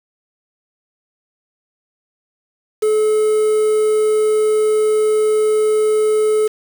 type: tone with quantisation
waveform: triangle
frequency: 430 Hz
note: A4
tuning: 40 cents flat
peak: -10 dBFS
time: 2.82-6.48 s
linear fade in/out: 10 ms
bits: 5
effects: none